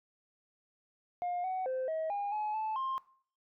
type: tone with pitch steps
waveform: sine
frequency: 710 / 748 / 518 / 638 / 811 / 849 / 871 / 1059 Hz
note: F5 / F#5 / C5 / D#5 / G#5 / G#5 / A5 / C6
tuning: +28 / +19 / -17 / +43 / -41 / +38 / -18 / +21 cents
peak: -30 dBFS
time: 1.22-2.98 s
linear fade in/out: 0 ms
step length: 220 ms
effects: noise-tail reverb RT60 0.5 s tail -20 dB re dry + tanh soft clip ceiling -30 dBFS